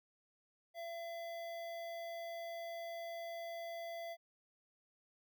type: tone with notch filter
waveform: square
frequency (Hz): 675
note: E5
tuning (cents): +41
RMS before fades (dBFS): -45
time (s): 0.74-4.17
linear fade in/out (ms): 50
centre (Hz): 8200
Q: 0.76
effects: none